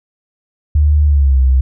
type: tone with pitch glide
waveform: sine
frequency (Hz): 74.4 to 65.14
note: D2 to C2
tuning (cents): +23 to -7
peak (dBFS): -7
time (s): 0.75-1.61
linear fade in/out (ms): 5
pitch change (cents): -230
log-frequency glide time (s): 1.05-1.4
effects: none